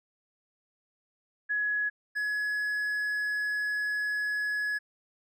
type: tone pair in turn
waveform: sine / triangle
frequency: 1683 / 1689 Hz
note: G#6 / G#6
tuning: +23 / +29 cents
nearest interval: unison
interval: 6 cents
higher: second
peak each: -26 dBFS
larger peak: neither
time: 1.49-1.9 / 2.15-4.79 s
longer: second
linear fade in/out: 20 ms
effects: none